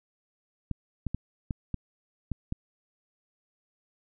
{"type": "clicks", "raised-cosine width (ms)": 5, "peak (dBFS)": -18, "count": 7, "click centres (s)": [0.713, 1.067, 1.146, 1.508, 1.743, 2.317, 2.524], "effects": []}